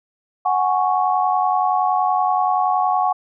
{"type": "chord", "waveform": "sine", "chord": "F# suspended second", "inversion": "none", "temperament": "equal", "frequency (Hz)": [740, 830.6, 1108.7], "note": ["F#5", "G#5", "C#6"], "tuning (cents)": [0, 0, 0], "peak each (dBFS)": [-18, -21, -21], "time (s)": [0.45, 3.13], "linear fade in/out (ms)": 10, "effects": []}